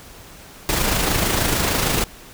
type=noise with amplitude modulation; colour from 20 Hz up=pink; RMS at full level=-18 dBFS; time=0.69-2.04 s; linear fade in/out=0 ms; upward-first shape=sine; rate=26.5 Hz; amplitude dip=40%; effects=pink hiss -42 dBFS RMS until 2.33 s